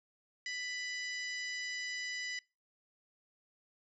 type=harmonic tone with a mistuned harmonic; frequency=991 Hz; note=B5; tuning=6 cents sharp; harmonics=2 / 3 / 4 / 5 / 6 / 7; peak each=-39 / -48 / -51 / -45 / -51 / -53 dBFS; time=0.46-2.39 s; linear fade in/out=2 ms; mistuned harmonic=7; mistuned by=+63 cents; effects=noise-tail reverb RT60 0.3 s tail -25 dB re dry